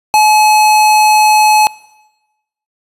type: tone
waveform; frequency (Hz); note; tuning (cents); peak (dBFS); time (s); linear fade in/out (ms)
square; 854; G#5; +48; -6; 0.14-1.67; 0
effects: noise-tail reverb RT60 1.0 s tail -22 dB re dry + resampled to 32000 Hz